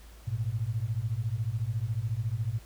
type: beating tone pair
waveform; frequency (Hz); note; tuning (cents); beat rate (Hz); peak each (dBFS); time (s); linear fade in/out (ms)
sine; 105.3 / 119.3; G#2 / A#2; +24 / +41; 14; -31; 0.27-2.59; 10
effects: added 55 Hz sine -48 dBFS peak until 2.65 s + pink hiss -56 dBFS RMS until 2.65 s